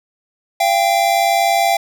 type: tone pair together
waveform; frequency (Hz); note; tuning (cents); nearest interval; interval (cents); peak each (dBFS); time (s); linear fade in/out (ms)
square; 686.8 / 787; F5 / G5; -29 / +7; major second; 236; -16; 0.6-1.77; 5
effects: none